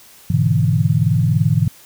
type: chord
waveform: sine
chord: E dominant seventh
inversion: first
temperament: equal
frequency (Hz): 103.83 / 123.47 / 146.83 / 164.81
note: G#2 / B2 / D3 / E3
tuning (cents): 0 / 0 / 0 / 0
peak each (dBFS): -18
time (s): 0.3-1.68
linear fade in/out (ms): 5
effects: white hiss -45 dBFS RMS until 1.85 s